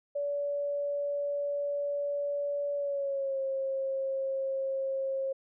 sine tone with pitch glide, 573 to 537.7 Hz, D5 to C5, -43 to +47 cents, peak -29 dBFS, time 0.15-5.33 s, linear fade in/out 10 ms, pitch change -110 cents, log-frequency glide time 2.75-3.4 s, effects none

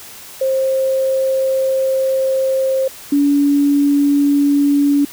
sine tone pair in turn, 530 / 285.3 Hz, C5 / C#4, +22 / +50 cents, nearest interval major seventh, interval 1072 cents, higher first, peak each -13 / -10 dBFS, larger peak second, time 0.41-2.88 / 3.12-5.05 s, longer first, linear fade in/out 5 ms, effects white hiss -36 dBFS RMS until 5.12 s

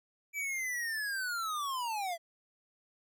square linear sweep, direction down, 2328 to 653 Hz, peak -34 dBFS, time 0.33-2.18 s, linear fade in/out 50 ms, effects none

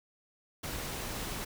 pink noise, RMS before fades -38 dBFS, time 0.63-1.45 s, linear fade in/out 10 ms, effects none

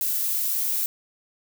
violet noise, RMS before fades -25 dBFS, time 0.01-0.86 s, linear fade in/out 0 ms, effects none

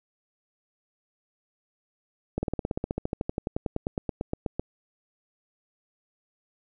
slowing click train, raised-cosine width 2 ms, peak -14 dBFS, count 27, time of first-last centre 2.38-4.596 s, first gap 50 ms, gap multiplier 1.04, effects none

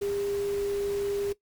sine tone in noise, 402.5 Hz, G4, 46 cents sharp, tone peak -27 dBFS, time 0.01-1.33 s, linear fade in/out 10 ms, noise pink, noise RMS -43 dBFS, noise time 0.01-1.33 s, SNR +13 dB, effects noise-tail reverb RT60 0.1 s tail -17 dB re dry

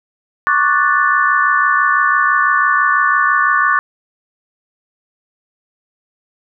sine chord, D major seventh, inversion third, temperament equal, 1108.7 / 1174.7 / 1480 / 1760 Hz, C#6 / D6 / F#6 / A6, 0 / 0 / 0 / 0 cents, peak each -16 dBFS, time 0.47-3.79 s, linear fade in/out 0 ms, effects none

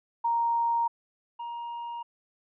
sine / triangle tone pair in turn, 933 / 942.2 Hz, A#5 / A#5, +1 / +18 cents, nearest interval unison, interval 17 cents, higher second, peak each -23 / -32 dBFS, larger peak first, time 0.24-0.88 / 1.39-2.03 s, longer neither, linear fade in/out 10 ms, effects resampled to 8000 Hz

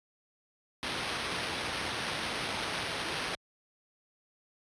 violet noise with sample-and-hold, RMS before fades -35 dBFS, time 0.83-3.35 s, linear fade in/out 0 ms, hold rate 7350 Hz, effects high-pass 60 Hz 12 dB/octave + resampled to 22050 Hz

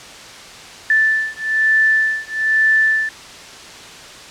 sine beating tone pair, 1760 / 1761.1 Hz, A6 / A6, 0 / +1 cents, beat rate 1.1 Hz, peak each -16 dBFS, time 0.9-3.09 s, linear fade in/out 2 ms, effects white hiss -36 dBFS RMS until 4.3 s + low-pass 6000 Hz 12 dB/octave

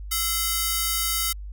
5% pulse ring-modulated tone, 1700 Hz, G#6, 40 cents sharp, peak -9 dBFS, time 0.11-1.33 s, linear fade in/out 10 ms, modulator 374 Hz, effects added 50 Hz sine -33 dBFS peak until 1.52 s

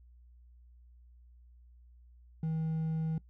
triangle tone with hard clipping, 160 Hz, D#3, 49 cents sharp, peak -31 dBFS, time 2.43-3.18 s, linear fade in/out 2 ms, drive 5 dB, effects noise-tail reverb RT60 0.1 s tail -21 dB re dry + added 60 Hz sine -55 dBFS peak until 3.29 s

